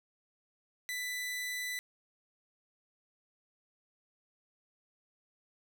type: tone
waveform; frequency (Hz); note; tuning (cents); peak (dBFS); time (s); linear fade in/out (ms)
sawtooth; 1990; B6; +13; -32; 0.89-1.79; 0
effects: none